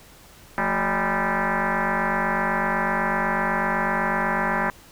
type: tone with frequency modulation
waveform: sine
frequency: 370 Hz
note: F#4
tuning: in tune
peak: -20 dBFS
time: 0.58-4.7 s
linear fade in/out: 0 ms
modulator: 197 Hz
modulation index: 7.9
effects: pink hiss -49 dBFS RMS until 4.91 s